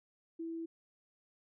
sine tone, 329.6 Hz, E4, in tune, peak -38 dBFS, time 0.39-0.66 s, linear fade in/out 10 ms, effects none

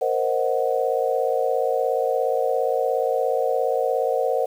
sine chord, C half-diminished seventh, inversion third, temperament equal, 466.2 / 523.3 / 622.3 / 740 Hz, Bb4 / C5 / Eb5 / Gb5, 0 / 0 / 0 / 0 cents, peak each -24 / -23 / -27 / -26 dBFS, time 0.01-4.46 s, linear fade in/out 10 ms, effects 8-bit

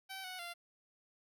10% pulse tone with pitch steps, 769 / 739 / 692 Hz, G5 / F#5 / F5, -33 / -2 / -16 cents, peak -35 dBFS, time 0.09-0.54 s, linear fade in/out 20 ms, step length 150 ms, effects none

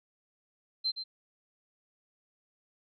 sine tone with echo, 4117 Hz, C8, 29 cents flat, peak -27 dBFS, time 0.84-0.92 s, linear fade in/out 20 ms, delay 120 ms, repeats 1, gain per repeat -8 dB, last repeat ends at 1.04 s, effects none

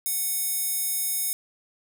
square tone with high-pass filter, 740 Hz, F#5, in tune, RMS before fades -27 dBFS, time 0.06-1.33 s, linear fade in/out 0 ms, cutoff 10000 Hz, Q 0.89, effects none

